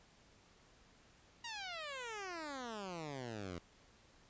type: exponential sweep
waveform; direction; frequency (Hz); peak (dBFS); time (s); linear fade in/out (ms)
10% pulse; down; 962 to 82.9; -35; 1.44-3.59; 5
effects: pink hiss -66 dBFS RMS until 4.29 s + resampled to 16000 Hz